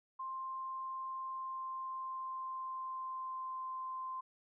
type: tone with pitch glide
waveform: sine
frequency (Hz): 1052 to 1041.1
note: C6 to C6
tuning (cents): +9 to -9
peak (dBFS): -39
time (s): 0.19-4.21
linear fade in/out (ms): 10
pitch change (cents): -18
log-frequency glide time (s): 1.22-3.64
effects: none